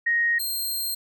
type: tone pair in turn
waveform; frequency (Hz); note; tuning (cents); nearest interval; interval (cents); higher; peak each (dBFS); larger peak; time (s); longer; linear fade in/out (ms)
sine / 10% pulse; 1872 / 4189; A#6 / C8; +7 / +1; octave + major second; 1394; second; -19; neither; 0.06-0.39 / 0.39-0.95; second; 10
effects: none